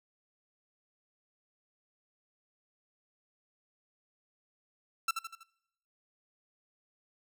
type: tone with echo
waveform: sawtooth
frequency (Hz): 1340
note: E6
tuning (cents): +28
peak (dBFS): -23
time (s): 5.08-5.11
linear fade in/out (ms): 5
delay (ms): 81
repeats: 4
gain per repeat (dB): -6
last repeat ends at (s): 5.434
effects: noise-tail reverb RT60 0.9 s tail -24 dB re dry